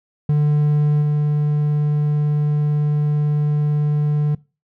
triangle tone with level steps, 148.5 Hz, D3, 20 cents sharp, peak -11 / -13 dBFS, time 0.29-4.35 s, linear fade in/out 5 ms, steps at 1.01 s, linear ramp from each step 20 ms, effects noise-tail reverb RT60 0.3 s tail -22 dB re dry

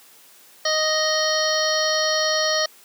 harmonic tone, 622.3 Hz, D#5, in tune, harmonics 1 / 2 / 3 / 5 / 6 / 7 / 8 / 9, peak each -23 / -28 / -26 / -30 / -35 / -25 / -34 / -26 dBFS, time 0.65-2.66 s, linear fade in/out 5 ms, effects white hiss -50 dBFS RMS until 2.84 s + high-pass 200 Hz 12 dB/octave

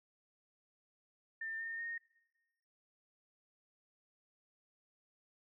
sine tone with pitch steps, 1797 / 1823.1 / 1849.7 Hz, A6 / A#6 / A#6, +36 / -39 / -14 cents, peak -39 dBFS, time 1.41-1.98 s, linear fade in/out 5 ms, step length 190 ms, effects noise-tail reverb RT60 1.0 s tail -21 dB re dry

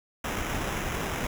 pink noise with sample-and-hold, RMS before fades -31 dBFS, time 0.24-1.27 s, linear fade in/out 5 ms, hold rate 4410 Hz, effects none

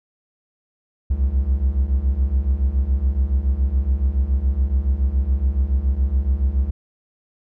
triangle beating tone pair, 62.3 / 69.4 Hz, B1 / C#2, +16 / +3 cents, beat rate 7.1 Hz, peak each -19 / -16 dBFS, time 1.1-6.71 s, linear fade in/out 10 ms, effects none

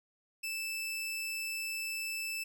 sawtooth tone, 2637 Hz, E7, in tune, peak -32 dBFS, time 0.43-2.44 s, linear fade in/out 10 ms, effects none

